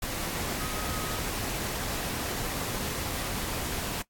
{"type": "tone in noise", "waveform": "sine", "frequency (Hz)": 1265, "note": "D#6", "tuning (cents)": 28, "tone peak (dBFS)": -41, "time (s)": [0.6, 1.21], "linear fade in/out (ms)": 5, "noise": "pink", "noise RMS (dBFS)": -33, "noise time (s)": [0.02, 4.02], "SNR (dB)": -11, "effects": ["noise-tail reverb RT60 0.1 s tail -19 dB re dry", "AAC 64 kbps"]}